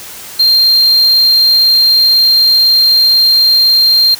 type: tone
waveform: triangle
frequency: 4186 Hz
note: C8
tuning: in tune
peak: -4 dBFS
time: 0.39-4.15 s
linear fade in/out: 10 ms
effects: white hiss -29 dBFS RMS until 4.19 s